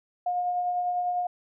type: tone with tremolo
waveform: sine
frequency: 715 Hz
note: F5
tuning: 41 cents sharp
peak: -23 dBFS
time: 0.26-1.27 s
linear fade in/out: 5 ms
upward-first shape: triangle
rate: 10 Hz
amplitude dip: 35%
effects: none

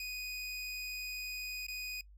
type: tone with dropouts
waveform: 25% pulse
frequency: 2488 Hz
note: D#7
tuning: 1 cent flat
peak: -35 dBFS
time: 0-2.01 s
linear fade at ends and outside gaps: 2 ms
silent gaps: 1.667-1.683 s
effects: noise-tail reverb RT60 0.1 s tail -23 dB re dry + added 50 Hz sine -54 dBFS peak until 2.17 s

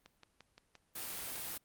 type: click train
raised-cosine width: 0.2 ms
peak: -36 dBFS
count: 5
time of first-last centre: 0.06-0.753 s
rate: 5.77 Hz
type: noise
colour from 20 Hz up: white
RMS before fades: -42 dBFS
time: 0.95-1.58 s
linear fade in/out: 10 ms
effects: pink hiss -75 dBFS RMS until 1.64 s + Opus 32 kbps

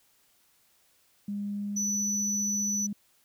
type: tone with pitch glide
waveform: sine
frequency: 203.3 to 205 Hz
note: G#3 to G#3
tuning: -37 to -22 cents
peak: -30 dBFS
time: 1.28-2.93 s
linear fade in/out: 5 ms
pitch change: +15 cents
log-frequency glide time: 1.43-2.15 s
type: tone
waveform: sine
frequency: 5960 Hz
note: F#8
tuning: 12 cents sharp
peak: -26 dBFS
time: 1.76-2.87 s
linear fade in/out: 10 ms
effects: tanh soft clip ceiling -22 dBFS + white hiss -66 dBFS RMS until 3.24 s

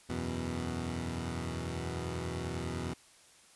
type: chord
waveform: 15% pulse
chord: E suspended second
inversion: none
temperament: equal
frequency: 82.41 / 92.5 / 123.47 Hz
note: E2 / F#2 / B2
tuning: 0 / 0 / 0 cents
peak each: -31 / -36 / -33 dBFS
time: 0.09-2.94 s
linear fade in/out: 10 ms
effects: white hiss -60 dBFS RMS until 3.55 s + resampled to 24000 Hz

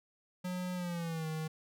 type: tone with pitch glide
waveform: square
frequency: 181.2 to 157.74 Hz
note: F#3 to D#3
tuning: -36 to +24 cents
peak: -36 dBFS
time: 0.44-1.48 s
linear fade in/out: 10 ms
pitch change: -240 cents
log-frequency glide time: 0.75-1.27 s
effects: none

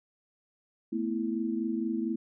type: chord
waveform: sine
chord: A suspended second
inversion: none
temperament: equal with one note detuned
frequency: 222.6 / 246.9 / 329.6 Hz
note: A3 / B3 / E4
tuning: +20 / 0 / 0 cents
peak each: -32 / -34 / -32 dBFS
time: 0.92-2.16 s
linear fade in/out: 10 ms
effects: none

